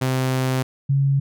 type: tone pair in turn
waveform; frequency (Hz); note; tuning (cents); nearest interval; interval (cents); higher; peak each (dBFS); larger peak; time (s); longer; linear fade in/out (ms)
sawtooth / sine; 130 / 138.22; C3 / C#3; -11 / -5; minor second; 106; second; -15; neither; 0.01-0.63 / 0.89-1.2; first; 10
effects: none